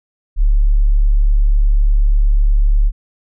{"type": "tone", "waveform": "sine", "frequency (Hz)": 35.87, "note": "D1", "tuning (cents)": -40, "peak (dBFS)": -8, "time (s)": [0.36, 2.92], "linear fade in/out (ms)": 50, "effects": []}